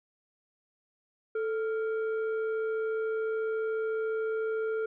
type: tone pair together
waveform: sine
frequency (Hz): 440.4 / 1395.2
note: A4 / F6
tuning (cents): +2 / -2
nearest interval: octave + minor sixth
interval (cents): 1996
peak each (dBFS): -27 / -37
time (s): 1.35-4.86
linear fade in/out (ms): 5
effects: tanh soft clip ceiling -25 dBFS